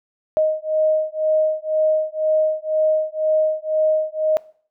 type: beating tone pair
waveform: sine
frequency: 622.3 / 624.3 Hz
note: D#5 / D#5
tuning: 0 / +6 cents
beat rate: 2 Hz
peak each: -19 dBFS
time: 0.37-4.37 s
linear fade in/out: 0 ms
effects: noise-tail reverb RT60 0.5 s tail -21 dB re dry